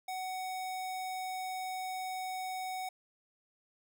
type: tone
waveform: square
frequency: 747 Hz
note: F#5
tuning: 16 cents sharp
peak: -37 dBFS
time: 0.08-2.89 s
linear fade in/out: 5 ms
effects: none